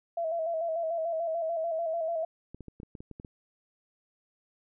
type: tone with vibrato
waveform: sine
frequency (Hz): 659.3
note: E5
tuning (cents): 0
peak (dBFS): -28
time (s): 0.17-2.25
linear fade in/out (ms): 5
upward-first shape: square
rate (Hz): 6.8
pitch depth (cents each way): 48
type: clicks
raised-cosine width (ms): 3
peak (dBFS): -30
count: 10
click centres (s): 2.546 / 2.607 / 2.683 / 2.801 / 2.832 / 2.952 / 3.005 / 3.113 / 3.199 / 3.248
effects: none